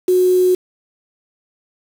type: tone with quantisation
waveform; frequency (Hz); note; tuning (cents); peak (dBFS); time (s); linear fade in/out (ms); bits
sine; 365.7; F#4; -20; -10; 0.08-0.55; 5; 5
effects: none